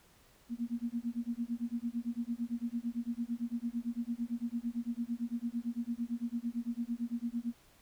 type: tone with tremolo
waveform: sine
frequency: 236.1 Hz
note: A#3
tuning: 22 cents sharp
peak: -30 dBFS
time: 0.49-7.54 s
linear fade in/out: 50 ms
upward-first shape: sine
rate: 8.9 Hz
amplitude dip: 100%
effects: pink hiss -64 dBFS RMS until 7.81 s